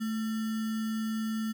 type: tone with sample-and-hold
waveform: sine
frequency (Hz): 220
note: A3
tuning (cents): 0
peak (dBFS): -29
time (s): 0-1.53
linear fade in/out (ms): 20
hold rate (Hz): 1575
effects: none